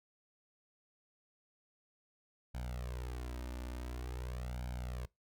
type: tone with flanger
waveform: sawtooth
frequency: 61.6 Hz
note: B1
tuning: 4 cents flat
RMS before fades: -42 dBFS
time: 2.54-5.06 s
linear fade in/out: 10 ms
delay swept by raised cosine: 1.3 to 3.4 ms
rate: 0.47 Hz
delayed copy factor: +0.95
effects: noise-tail reverb RT60 0.2 s tail -23 dB re dry